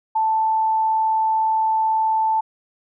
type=tone; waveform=sine; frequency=881 Hz; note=A5; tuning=2 cents sharp; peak=-16 dBFS; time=0.15-2.41 s; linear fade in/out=10 ms; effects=none